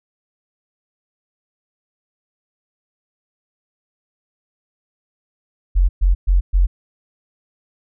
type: tone bursts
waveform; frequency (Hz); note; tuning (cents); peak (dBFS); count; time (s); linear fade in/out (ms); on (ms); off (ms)
sine; 45.05; F#1; -45; -10; 4; 5.75-6.67; 20; 140; 120
effects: none